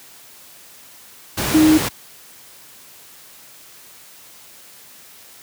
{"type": "tone in noise", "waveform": "sine", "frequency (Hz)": 311.5, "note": "D#4", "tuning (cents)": 2, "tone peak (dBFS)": -9, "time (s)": [1.54, 1.78], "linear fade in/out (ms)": 10, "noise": "pink", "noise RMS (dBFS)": -21, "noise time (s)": [1.37, 1.89], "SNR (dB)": 9, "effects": ["white hiss -44 dBFS RMS until 5.42 s", "high-pass 80 Hz 12 dB/octave"]}